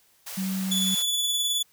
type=high-pass noise; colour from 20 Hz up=white; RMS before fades=-37 dBFS; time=0.26-1.03 s; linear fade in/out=10 ms; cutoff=460 Hz; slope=96 dB/octave
type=tone; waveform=sine; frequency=190 Hz; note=F#3; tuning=46 cents sharp; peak=-26 dBFS; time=0.37-0.95 s; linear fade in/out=10 ms
type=tone with tremolo; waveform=sawtooth; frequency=3445 Hz; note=A7; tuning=37 cents flat; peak=-19 dBFS; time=0.71-1.63 s; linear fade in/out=10 ms; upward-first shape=sine; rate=19 Hz; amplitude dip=30%
effects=white hiss -62 dBFS RMS until 1.72 s